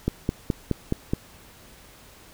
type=click train; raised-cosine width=3 ms; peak=-9 dBFS; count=6; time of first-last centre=0.08-1.135 s; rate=4.74 Hz; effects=pink hiss -50 dBFS RMS until 2.33 s